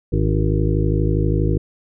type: harmonic tone with a mistuned harmonic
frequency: 52.4 Hz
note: G#1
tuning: 16 cents sharp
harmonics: 1 / 2 / 3 / 5 / 6 / 7 / 8 / 9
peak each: -20 / -20 / -22 / -29 / -25 / -26 / -32 / -28 dBFS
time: 0.12-1.58 s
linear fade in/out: 10 ms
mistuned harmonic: 8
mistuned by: -52 cents
effects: none